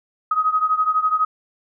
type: beating tone pair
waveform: sine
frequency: 1257 / 1269 Hz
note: D#6 / D#6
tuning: +17 / +34 cents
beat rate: 12 Hz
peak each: -18 / -21 dBFS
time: 0.31-1.25 s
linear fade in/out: 5 ms
effects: none